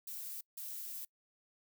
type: noise bursts at uneven times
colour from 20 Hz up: violet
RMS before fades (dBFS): -44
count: 2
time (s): 0.07-0.41 / 0.57-1.05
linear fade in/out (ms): 5
effects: noise-tail reverb RT60 0.1 s tail -25 dB re dry